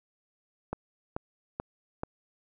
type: click train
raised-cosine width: 1 ms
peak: -18 dBFS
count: 4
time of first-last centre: 0.73-2.034 s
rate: 2.3 Hz
effects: none